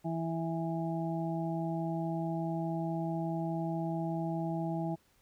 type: harmonic tone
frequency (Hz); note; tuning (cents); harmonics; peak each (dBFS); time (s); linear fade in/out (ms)
164.7; E3; -1; 1 / 2 / 4 / 5; -34 / -37 / -40 / -41; 0.04-4.96; 20
effects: pink hiss -69 dBFS RMS until 5.21 s